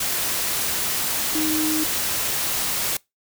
sine tone in noise, 311.1 Hz, D#4, in tune, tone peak -22 dBFS, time 1.35-1.84 s, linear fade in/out 5 ms, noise white, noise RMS -24 dBFS, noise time 0-2.97 s, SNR -1 dB, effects noise-tail reverb RT60 0.2 s tail -24 dB re dry

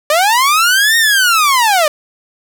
sawtooth linear two-way sweep, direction up then down, 580 to 1864.7 to 580 Hz, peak -5 dBFS, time 0.1-1.88 s, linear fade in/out 2 ms, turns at 0.97 s, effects none

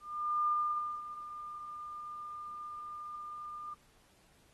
sine tone with ADSR envelope, 1204 Hz, D6, 43 cents sharp, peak -27 dBFS, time 0-3.74 s, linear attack 460 ms, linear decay 560 ms, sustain -14 dB, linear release 6 ms, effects pink hiss -67 dBFS RMS until 4.53 s + AAC 32 kbps

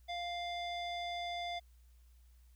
square tone with low-pass filter, 698.5 Hz, F5, in tune, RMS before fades -40 dBFS, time 0.08-1.6 s, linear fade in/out 20 ms, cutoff 3800 Hz, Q 2.5, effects added 60 Hz sine -59 dBFS peak until 2.55 s + white hiss -75 dBFS RMS until 2.55 s

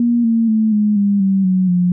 sine tone with pitch steps, 237.5 / 228 / 218.8 / 210 / 201.6 / 193.47 / 185.69 / 178.23 Hz, A#3 / A#3 / A3 / G#3 / G3 / G3 / F#3 / F3, +33 / -38 / -9 / +19 / +49 / -22 / +6 / +35 cents, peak -11 dBFS, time 0-1.92 s, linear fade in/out 2 ms, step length 240 ms, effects none

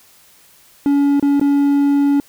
triangle tone with dropouts, 283.2 Hz, C#4, 37 cents sharp, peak -9 dBFS, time 0.86-2.2 s, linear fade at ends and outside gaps 1 ms, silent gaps 1.197-1.226 / 1.397-1.413 s, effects white hiss -49 dBFS RMS until 2.28 s

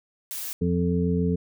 blue noise, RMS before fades -33 dBFS, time 0.31-0.53 s, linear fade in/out 0 ms
harmonic tone, 87.31 Hz, F2, in tune, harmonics 1 / 2 / 3 / 5, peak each -28 / -23 / -29 / -28 dBFS, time 0.61-1.36 s, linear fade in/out 10 ms
effects none

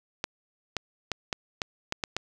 clicks, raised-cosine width 0.2 ms, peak -11 dBFS, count 8, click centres 0.241 / 0.767 / 1.117 / 1.328 / 1.618 / 1.924 / 2.038 / 2.166 s, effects none

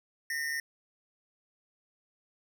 square tone pair together, 1832 / 1976.8 Hz, A#6 / B6, -31 / +1 cents, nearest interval minor second, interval 132 cents, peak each -33 / -39 dBFS, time 0.3-0.6 s, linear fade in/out 2 ms, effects none

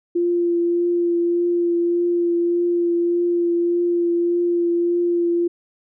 sine tone with vibrato, 345.6 Hz, F4, 18 cents flat, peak -16 dBFS, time 0.15-5.48 s, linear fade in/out 10 ms, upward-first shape triangle, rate 1.7 Hz, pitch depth 16 cents each way, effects none

